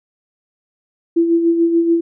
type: tone with tremolo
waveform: sine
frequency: 335.5 Hz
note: E4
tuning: 31 cents sharp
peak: -9 dBFS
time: 1.16-2.01 s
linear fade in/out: 10 ms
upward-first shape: sine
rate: 6.9 Hz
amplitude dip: 50%
effects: none